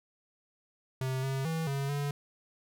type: tone with pitch steps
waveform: square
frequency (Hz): 130.8 / 134.4 / 162.2 / 138.5 / 143.4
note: C3 / C3 / E3 / C#3 / D3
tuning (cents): 0 / +47 / -28 / -1 / -41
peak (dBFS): -31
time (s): 1.01-2.11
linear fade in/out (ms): 2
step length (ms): 220
effects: none